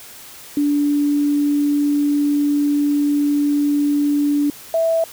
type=tone pair in turn; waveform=sine; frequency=290.2 / 656.6 Hz; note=D4 / E5; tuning=-21 / -7 cents; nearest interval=octave + major second; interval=1414 cents; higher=second; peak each=-14 dBFS; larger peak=neither; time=0.57-4.5 / 4.74-5.04 s; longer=first; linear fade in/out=2 ms; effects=white hiss -39 dBFS RMS until 5.12 s